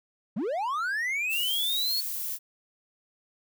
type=linear sweep; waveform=triangle; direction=up; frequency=164.81 to 4435 Hz; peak=-25 dBFS; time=0.36-2.01 s; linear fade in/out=10 ms
type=noise; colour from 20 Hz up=violet; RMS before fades=-33 dBFS; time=1.29-2.39 s; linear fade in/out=50 ms
effects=none